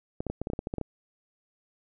clicks, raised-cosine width 2 ms, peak -18 dBFS, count 12, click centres 0.205 / 0.267 / 0.3 / 0.416 / 0.471 / 0.501 / 0.534 / 0.591 / 0.671 / 0.739 / 0.783 / 0.813 s, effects none

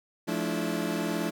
30% pulse tone cluster, 174.3 / 215.5 / 290.2 / 329.3 Hz, F3 / A3 / D4 / E4, -3 / -36 / -21 / -2 cents, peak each -31 dBFS, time 0.27-1.31 s, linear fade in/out 20 ms, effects none

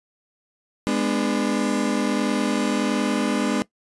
35% pulse chord, G# diminished, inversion none, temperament just, 207.7 / 249.2 / 299 Hz, G#3 / B3 / D4, 0 / +16 / +31 cents, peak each -23 dBFS, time 0.87-3.62 s, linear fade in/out 0 ms, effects noise-tail reverb RT60 0.1 s tail -19 dB re dry + resampled to 24000 Hz

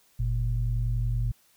sine tone pair together, 46.59 / 117.3 Hz, F#1 / A#2, +13 / +11 cents, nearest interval octave + major third, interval 1598 cents, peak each -26 dBFS, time 0.19-1.32 s, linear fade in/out 10 ms, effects tanh soft clip ceiling -16 dBFS + white hiss -63 dBFS RMS until 1.56 s

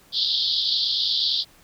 pink band-pass noise, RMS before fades -23 dBFS, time 0.12-1.45 s, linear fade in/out 50 ms, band 3300 to 4900 Hz, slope 96 dB/octave, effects pink hiss -54 dBFS RMS until 1.63 s

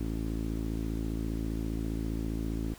sawtooth tone with low-pass filter, 55 Hz, A1, in tune, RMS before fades -33 dBFS, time 0-2.74 s, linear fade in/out 5 ms, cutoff 300 Hz, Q 3.7, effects pink hiss -52 dBFS RMS until 2.78 s

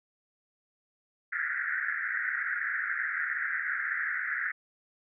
white band-pass noise, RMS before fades -32 dBFS, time 1.32-4.52 s, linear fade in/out 10 ms, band 1400 to 2000 Hz, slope 96 dB/octave, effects none

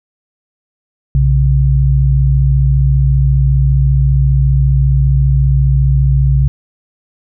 sine tone pair together, 61.5 / 136.28 Hz, B1 / C#3, -7 / -29 cents, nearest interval octave + major second, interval 1378 cents, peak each -10 dBFS, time 1.15-6.48 s, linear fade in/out 0 ms, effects none

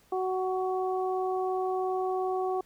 harmonic tone, 373.1 Hz, F#4, 14 cents sharp, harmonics 1 / 2 / 3, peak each -29 / -31 / -38 dBFS, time 0.12-2.61 s, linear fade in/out 5 ms, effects pink hiss -63 dBFS RMS until 2.65 s

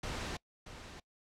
pink noise with echo, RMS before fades -39 dBFS, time 0.03-0.37 s, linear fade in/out 5 ms, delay 630 ms, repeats 1, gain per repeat -10 dB, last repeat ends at 1 s, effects noise-tail reverb RT60 0.1 s tail -23 dB re dry + low-pass 6000 Hz 12 dB/octave

